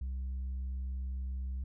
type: tone with tanh clipping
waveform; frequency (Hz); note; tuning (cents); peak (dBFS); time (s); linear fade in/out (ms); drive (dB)
sine; 64.8; C2; -16; -35; 0.01-1.64; 5; 2
effects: none